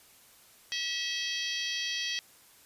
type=harmonic tone; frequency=647 Hz; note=E5; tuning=32 cents flat; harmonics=3 / 4 / 5 / 6 / 7 / 8 / 9; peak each=-38 / -39 / -35 / -43 / -38 / -43 / -42 dBFS; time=0.72-2.19 s; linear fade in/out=0 ms; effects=white hiss -58 dBFS RMS until 2.65 s + resampled to 32000 Hz